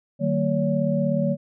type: tone cluster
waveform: sine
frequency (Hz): 152.7 / 189.3 / 229.1 / 566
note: D#3 / F#3 / A#3 / C#5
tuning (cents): -32 / +40 / -30 / +36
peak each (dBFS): -25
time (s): 0.19-1.37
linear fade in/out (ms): 50
effects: none